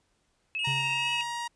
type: tone with tremolo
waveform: sine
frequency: 2592 Hz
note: E7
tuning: 30 cents flat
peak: -28 dBFS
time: 0.55-1.21 s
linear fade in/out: 0 ms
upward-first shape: triangle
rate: 14 Hz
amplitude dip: 45%
type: tone with vibrato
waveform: triangle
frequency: 2841 Hz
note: F7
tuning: 29 cents sharp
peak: -29 dBFS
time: 0.59-1.23 s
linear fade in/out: 2 ms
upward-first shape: triangle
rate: 2.4 Hz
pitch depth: 52 cents each way
type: tone with pitch glide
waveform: sawtooth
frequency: 932.3 to 945.9 Hz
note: A#5 to A#5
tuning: 0 to +25 cents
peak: -28 dBFS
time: 0.64-1.48 s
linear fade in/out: 10 ms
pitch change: +25 cents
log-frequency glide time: 0.75-1.03 s
type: tone with exponential decay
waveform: triangle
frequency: 136.6 Hz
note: C#3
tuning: 25 cents flat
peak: -27 dBFS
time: 0.67-1.46 s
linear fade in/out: 5 ms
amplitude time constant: 170 ms
effects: pink hiss -72 dBFS RMS until 1.55 s + resampled to 22050 Hz